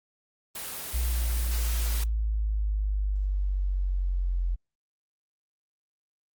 white noise, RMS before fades -36 dBFS, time 0.55-2.04 s, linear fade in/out 5 ms
sine exponential sweep, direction down, 60.2 to 43.65 Hz, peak -24 dBFS, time 0.93-4.56 s, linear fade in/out 20 ms
effects Opus 24 kbps

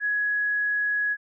sine tone, 1675 Hz, G#6, 14 cents sharp, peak -22 dBFS, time 0-1.17 s, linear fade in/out 50 ms, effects none

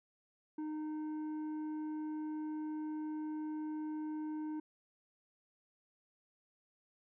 sine tone with tanh clipping, 307.6 Hz, D#4, 20 cents flat, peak -39 dBFS, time 0.58-4.6 s, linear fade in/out 5 ms, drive 7 dB, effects none

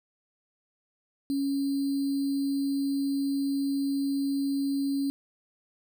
sine tone with sample-and-hold, 277.2 Hz, C#4, in tune, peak -25 dBFS, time 1.3-5.1 s, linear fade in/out 0 ms, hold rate 4410 Hz, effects none

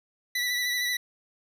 25% pulse tone with vibrato, 1967 Hz, B6, 7 cents flat, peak -22 dBFS, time 0.35-0.97 s, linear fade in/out 5 ms, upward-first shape sine, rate 13 Hz, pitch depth 25 cents each way, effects none

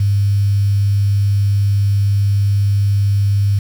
sine tone with quantisation, 100.4 Hz, G2, 42 cents sharp, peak -11 dBFS, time 0-3.59 s, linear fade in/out 5 ms, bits 6, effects none

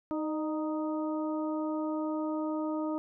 harmonic tone with a mistuned harmonic, 311.1 Hz, D#4, in tune, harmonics 1 / 2 / 3 / 4, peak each -31 / -37 / -41 / -43 dBFS, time 0.11-2.98 s, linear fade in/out 0 ms, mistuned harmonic 2, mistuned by -31 cents, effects none

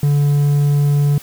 triangle tone, 144.3 Hz, D3, 30 cents flat, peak -9 dBFS, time 0.03-1.18 s, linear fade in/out 2 ms, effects white hiss -39 dBFS RMS until 1.22 s

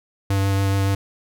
square tone with vibrato, 98 Hz, G2, in tune, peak -18 dBFS, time 0.3-0.95 s, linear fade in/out 5 ms, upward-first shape sine, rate 7.1 Hz, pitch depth 11 cents each way, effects none

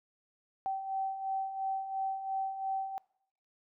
sine beating tone pair, 770 / 772.9 Hz, G5 / G5, -31 / -25 cents, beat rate 2.9 Hz, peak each -40 / -33 dBFS, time 0.66-2.98 s, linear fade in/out 0 ms, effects noise-tail reverb RT60 0.7 s tail -24 dB re dry

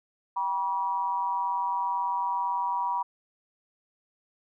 sine tone with amplitude modulation, 965 Hz, B5, 40 cents flat, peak -22 dBFS, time 0.36-3.03 s, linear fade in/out 10 ms, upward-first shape sine, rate 178 Hz, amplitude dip 75%, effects none

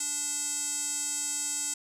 square tone with band-pass filter, 291 Hz, D4, 16 cents flat, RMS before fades -32 dBFS, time 0-1.74 s, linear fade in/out 5 ms, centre 7700 Hz, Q 7.1, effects none

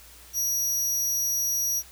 sawtooth tone with amplitude modulation, 5780 Hz, F#8, 41 cents flat, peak -20 dBFS, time 0.33-1.83 s, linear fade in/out 50 ms, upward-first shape sine, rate 227 Hz, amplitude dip 30%, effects added 60 Hz sine -53 dBFS peak until 1.91 s + white hiss -50 dBFS RMS until 1.91 s

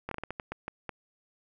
slowing click train, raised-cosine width 0.5 ms, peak -20 dBFS, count 10, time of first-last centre 0.09-0.893 s, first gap 23 ms, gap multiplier 1.32, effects none

